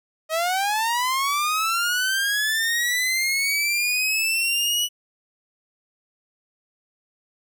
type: linear sweep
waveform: sawtooth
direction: up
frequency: 622.3 to 2957 Hz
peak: -17 dBFS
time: 0.29-4.89 s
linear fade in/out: 50 ms
effects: none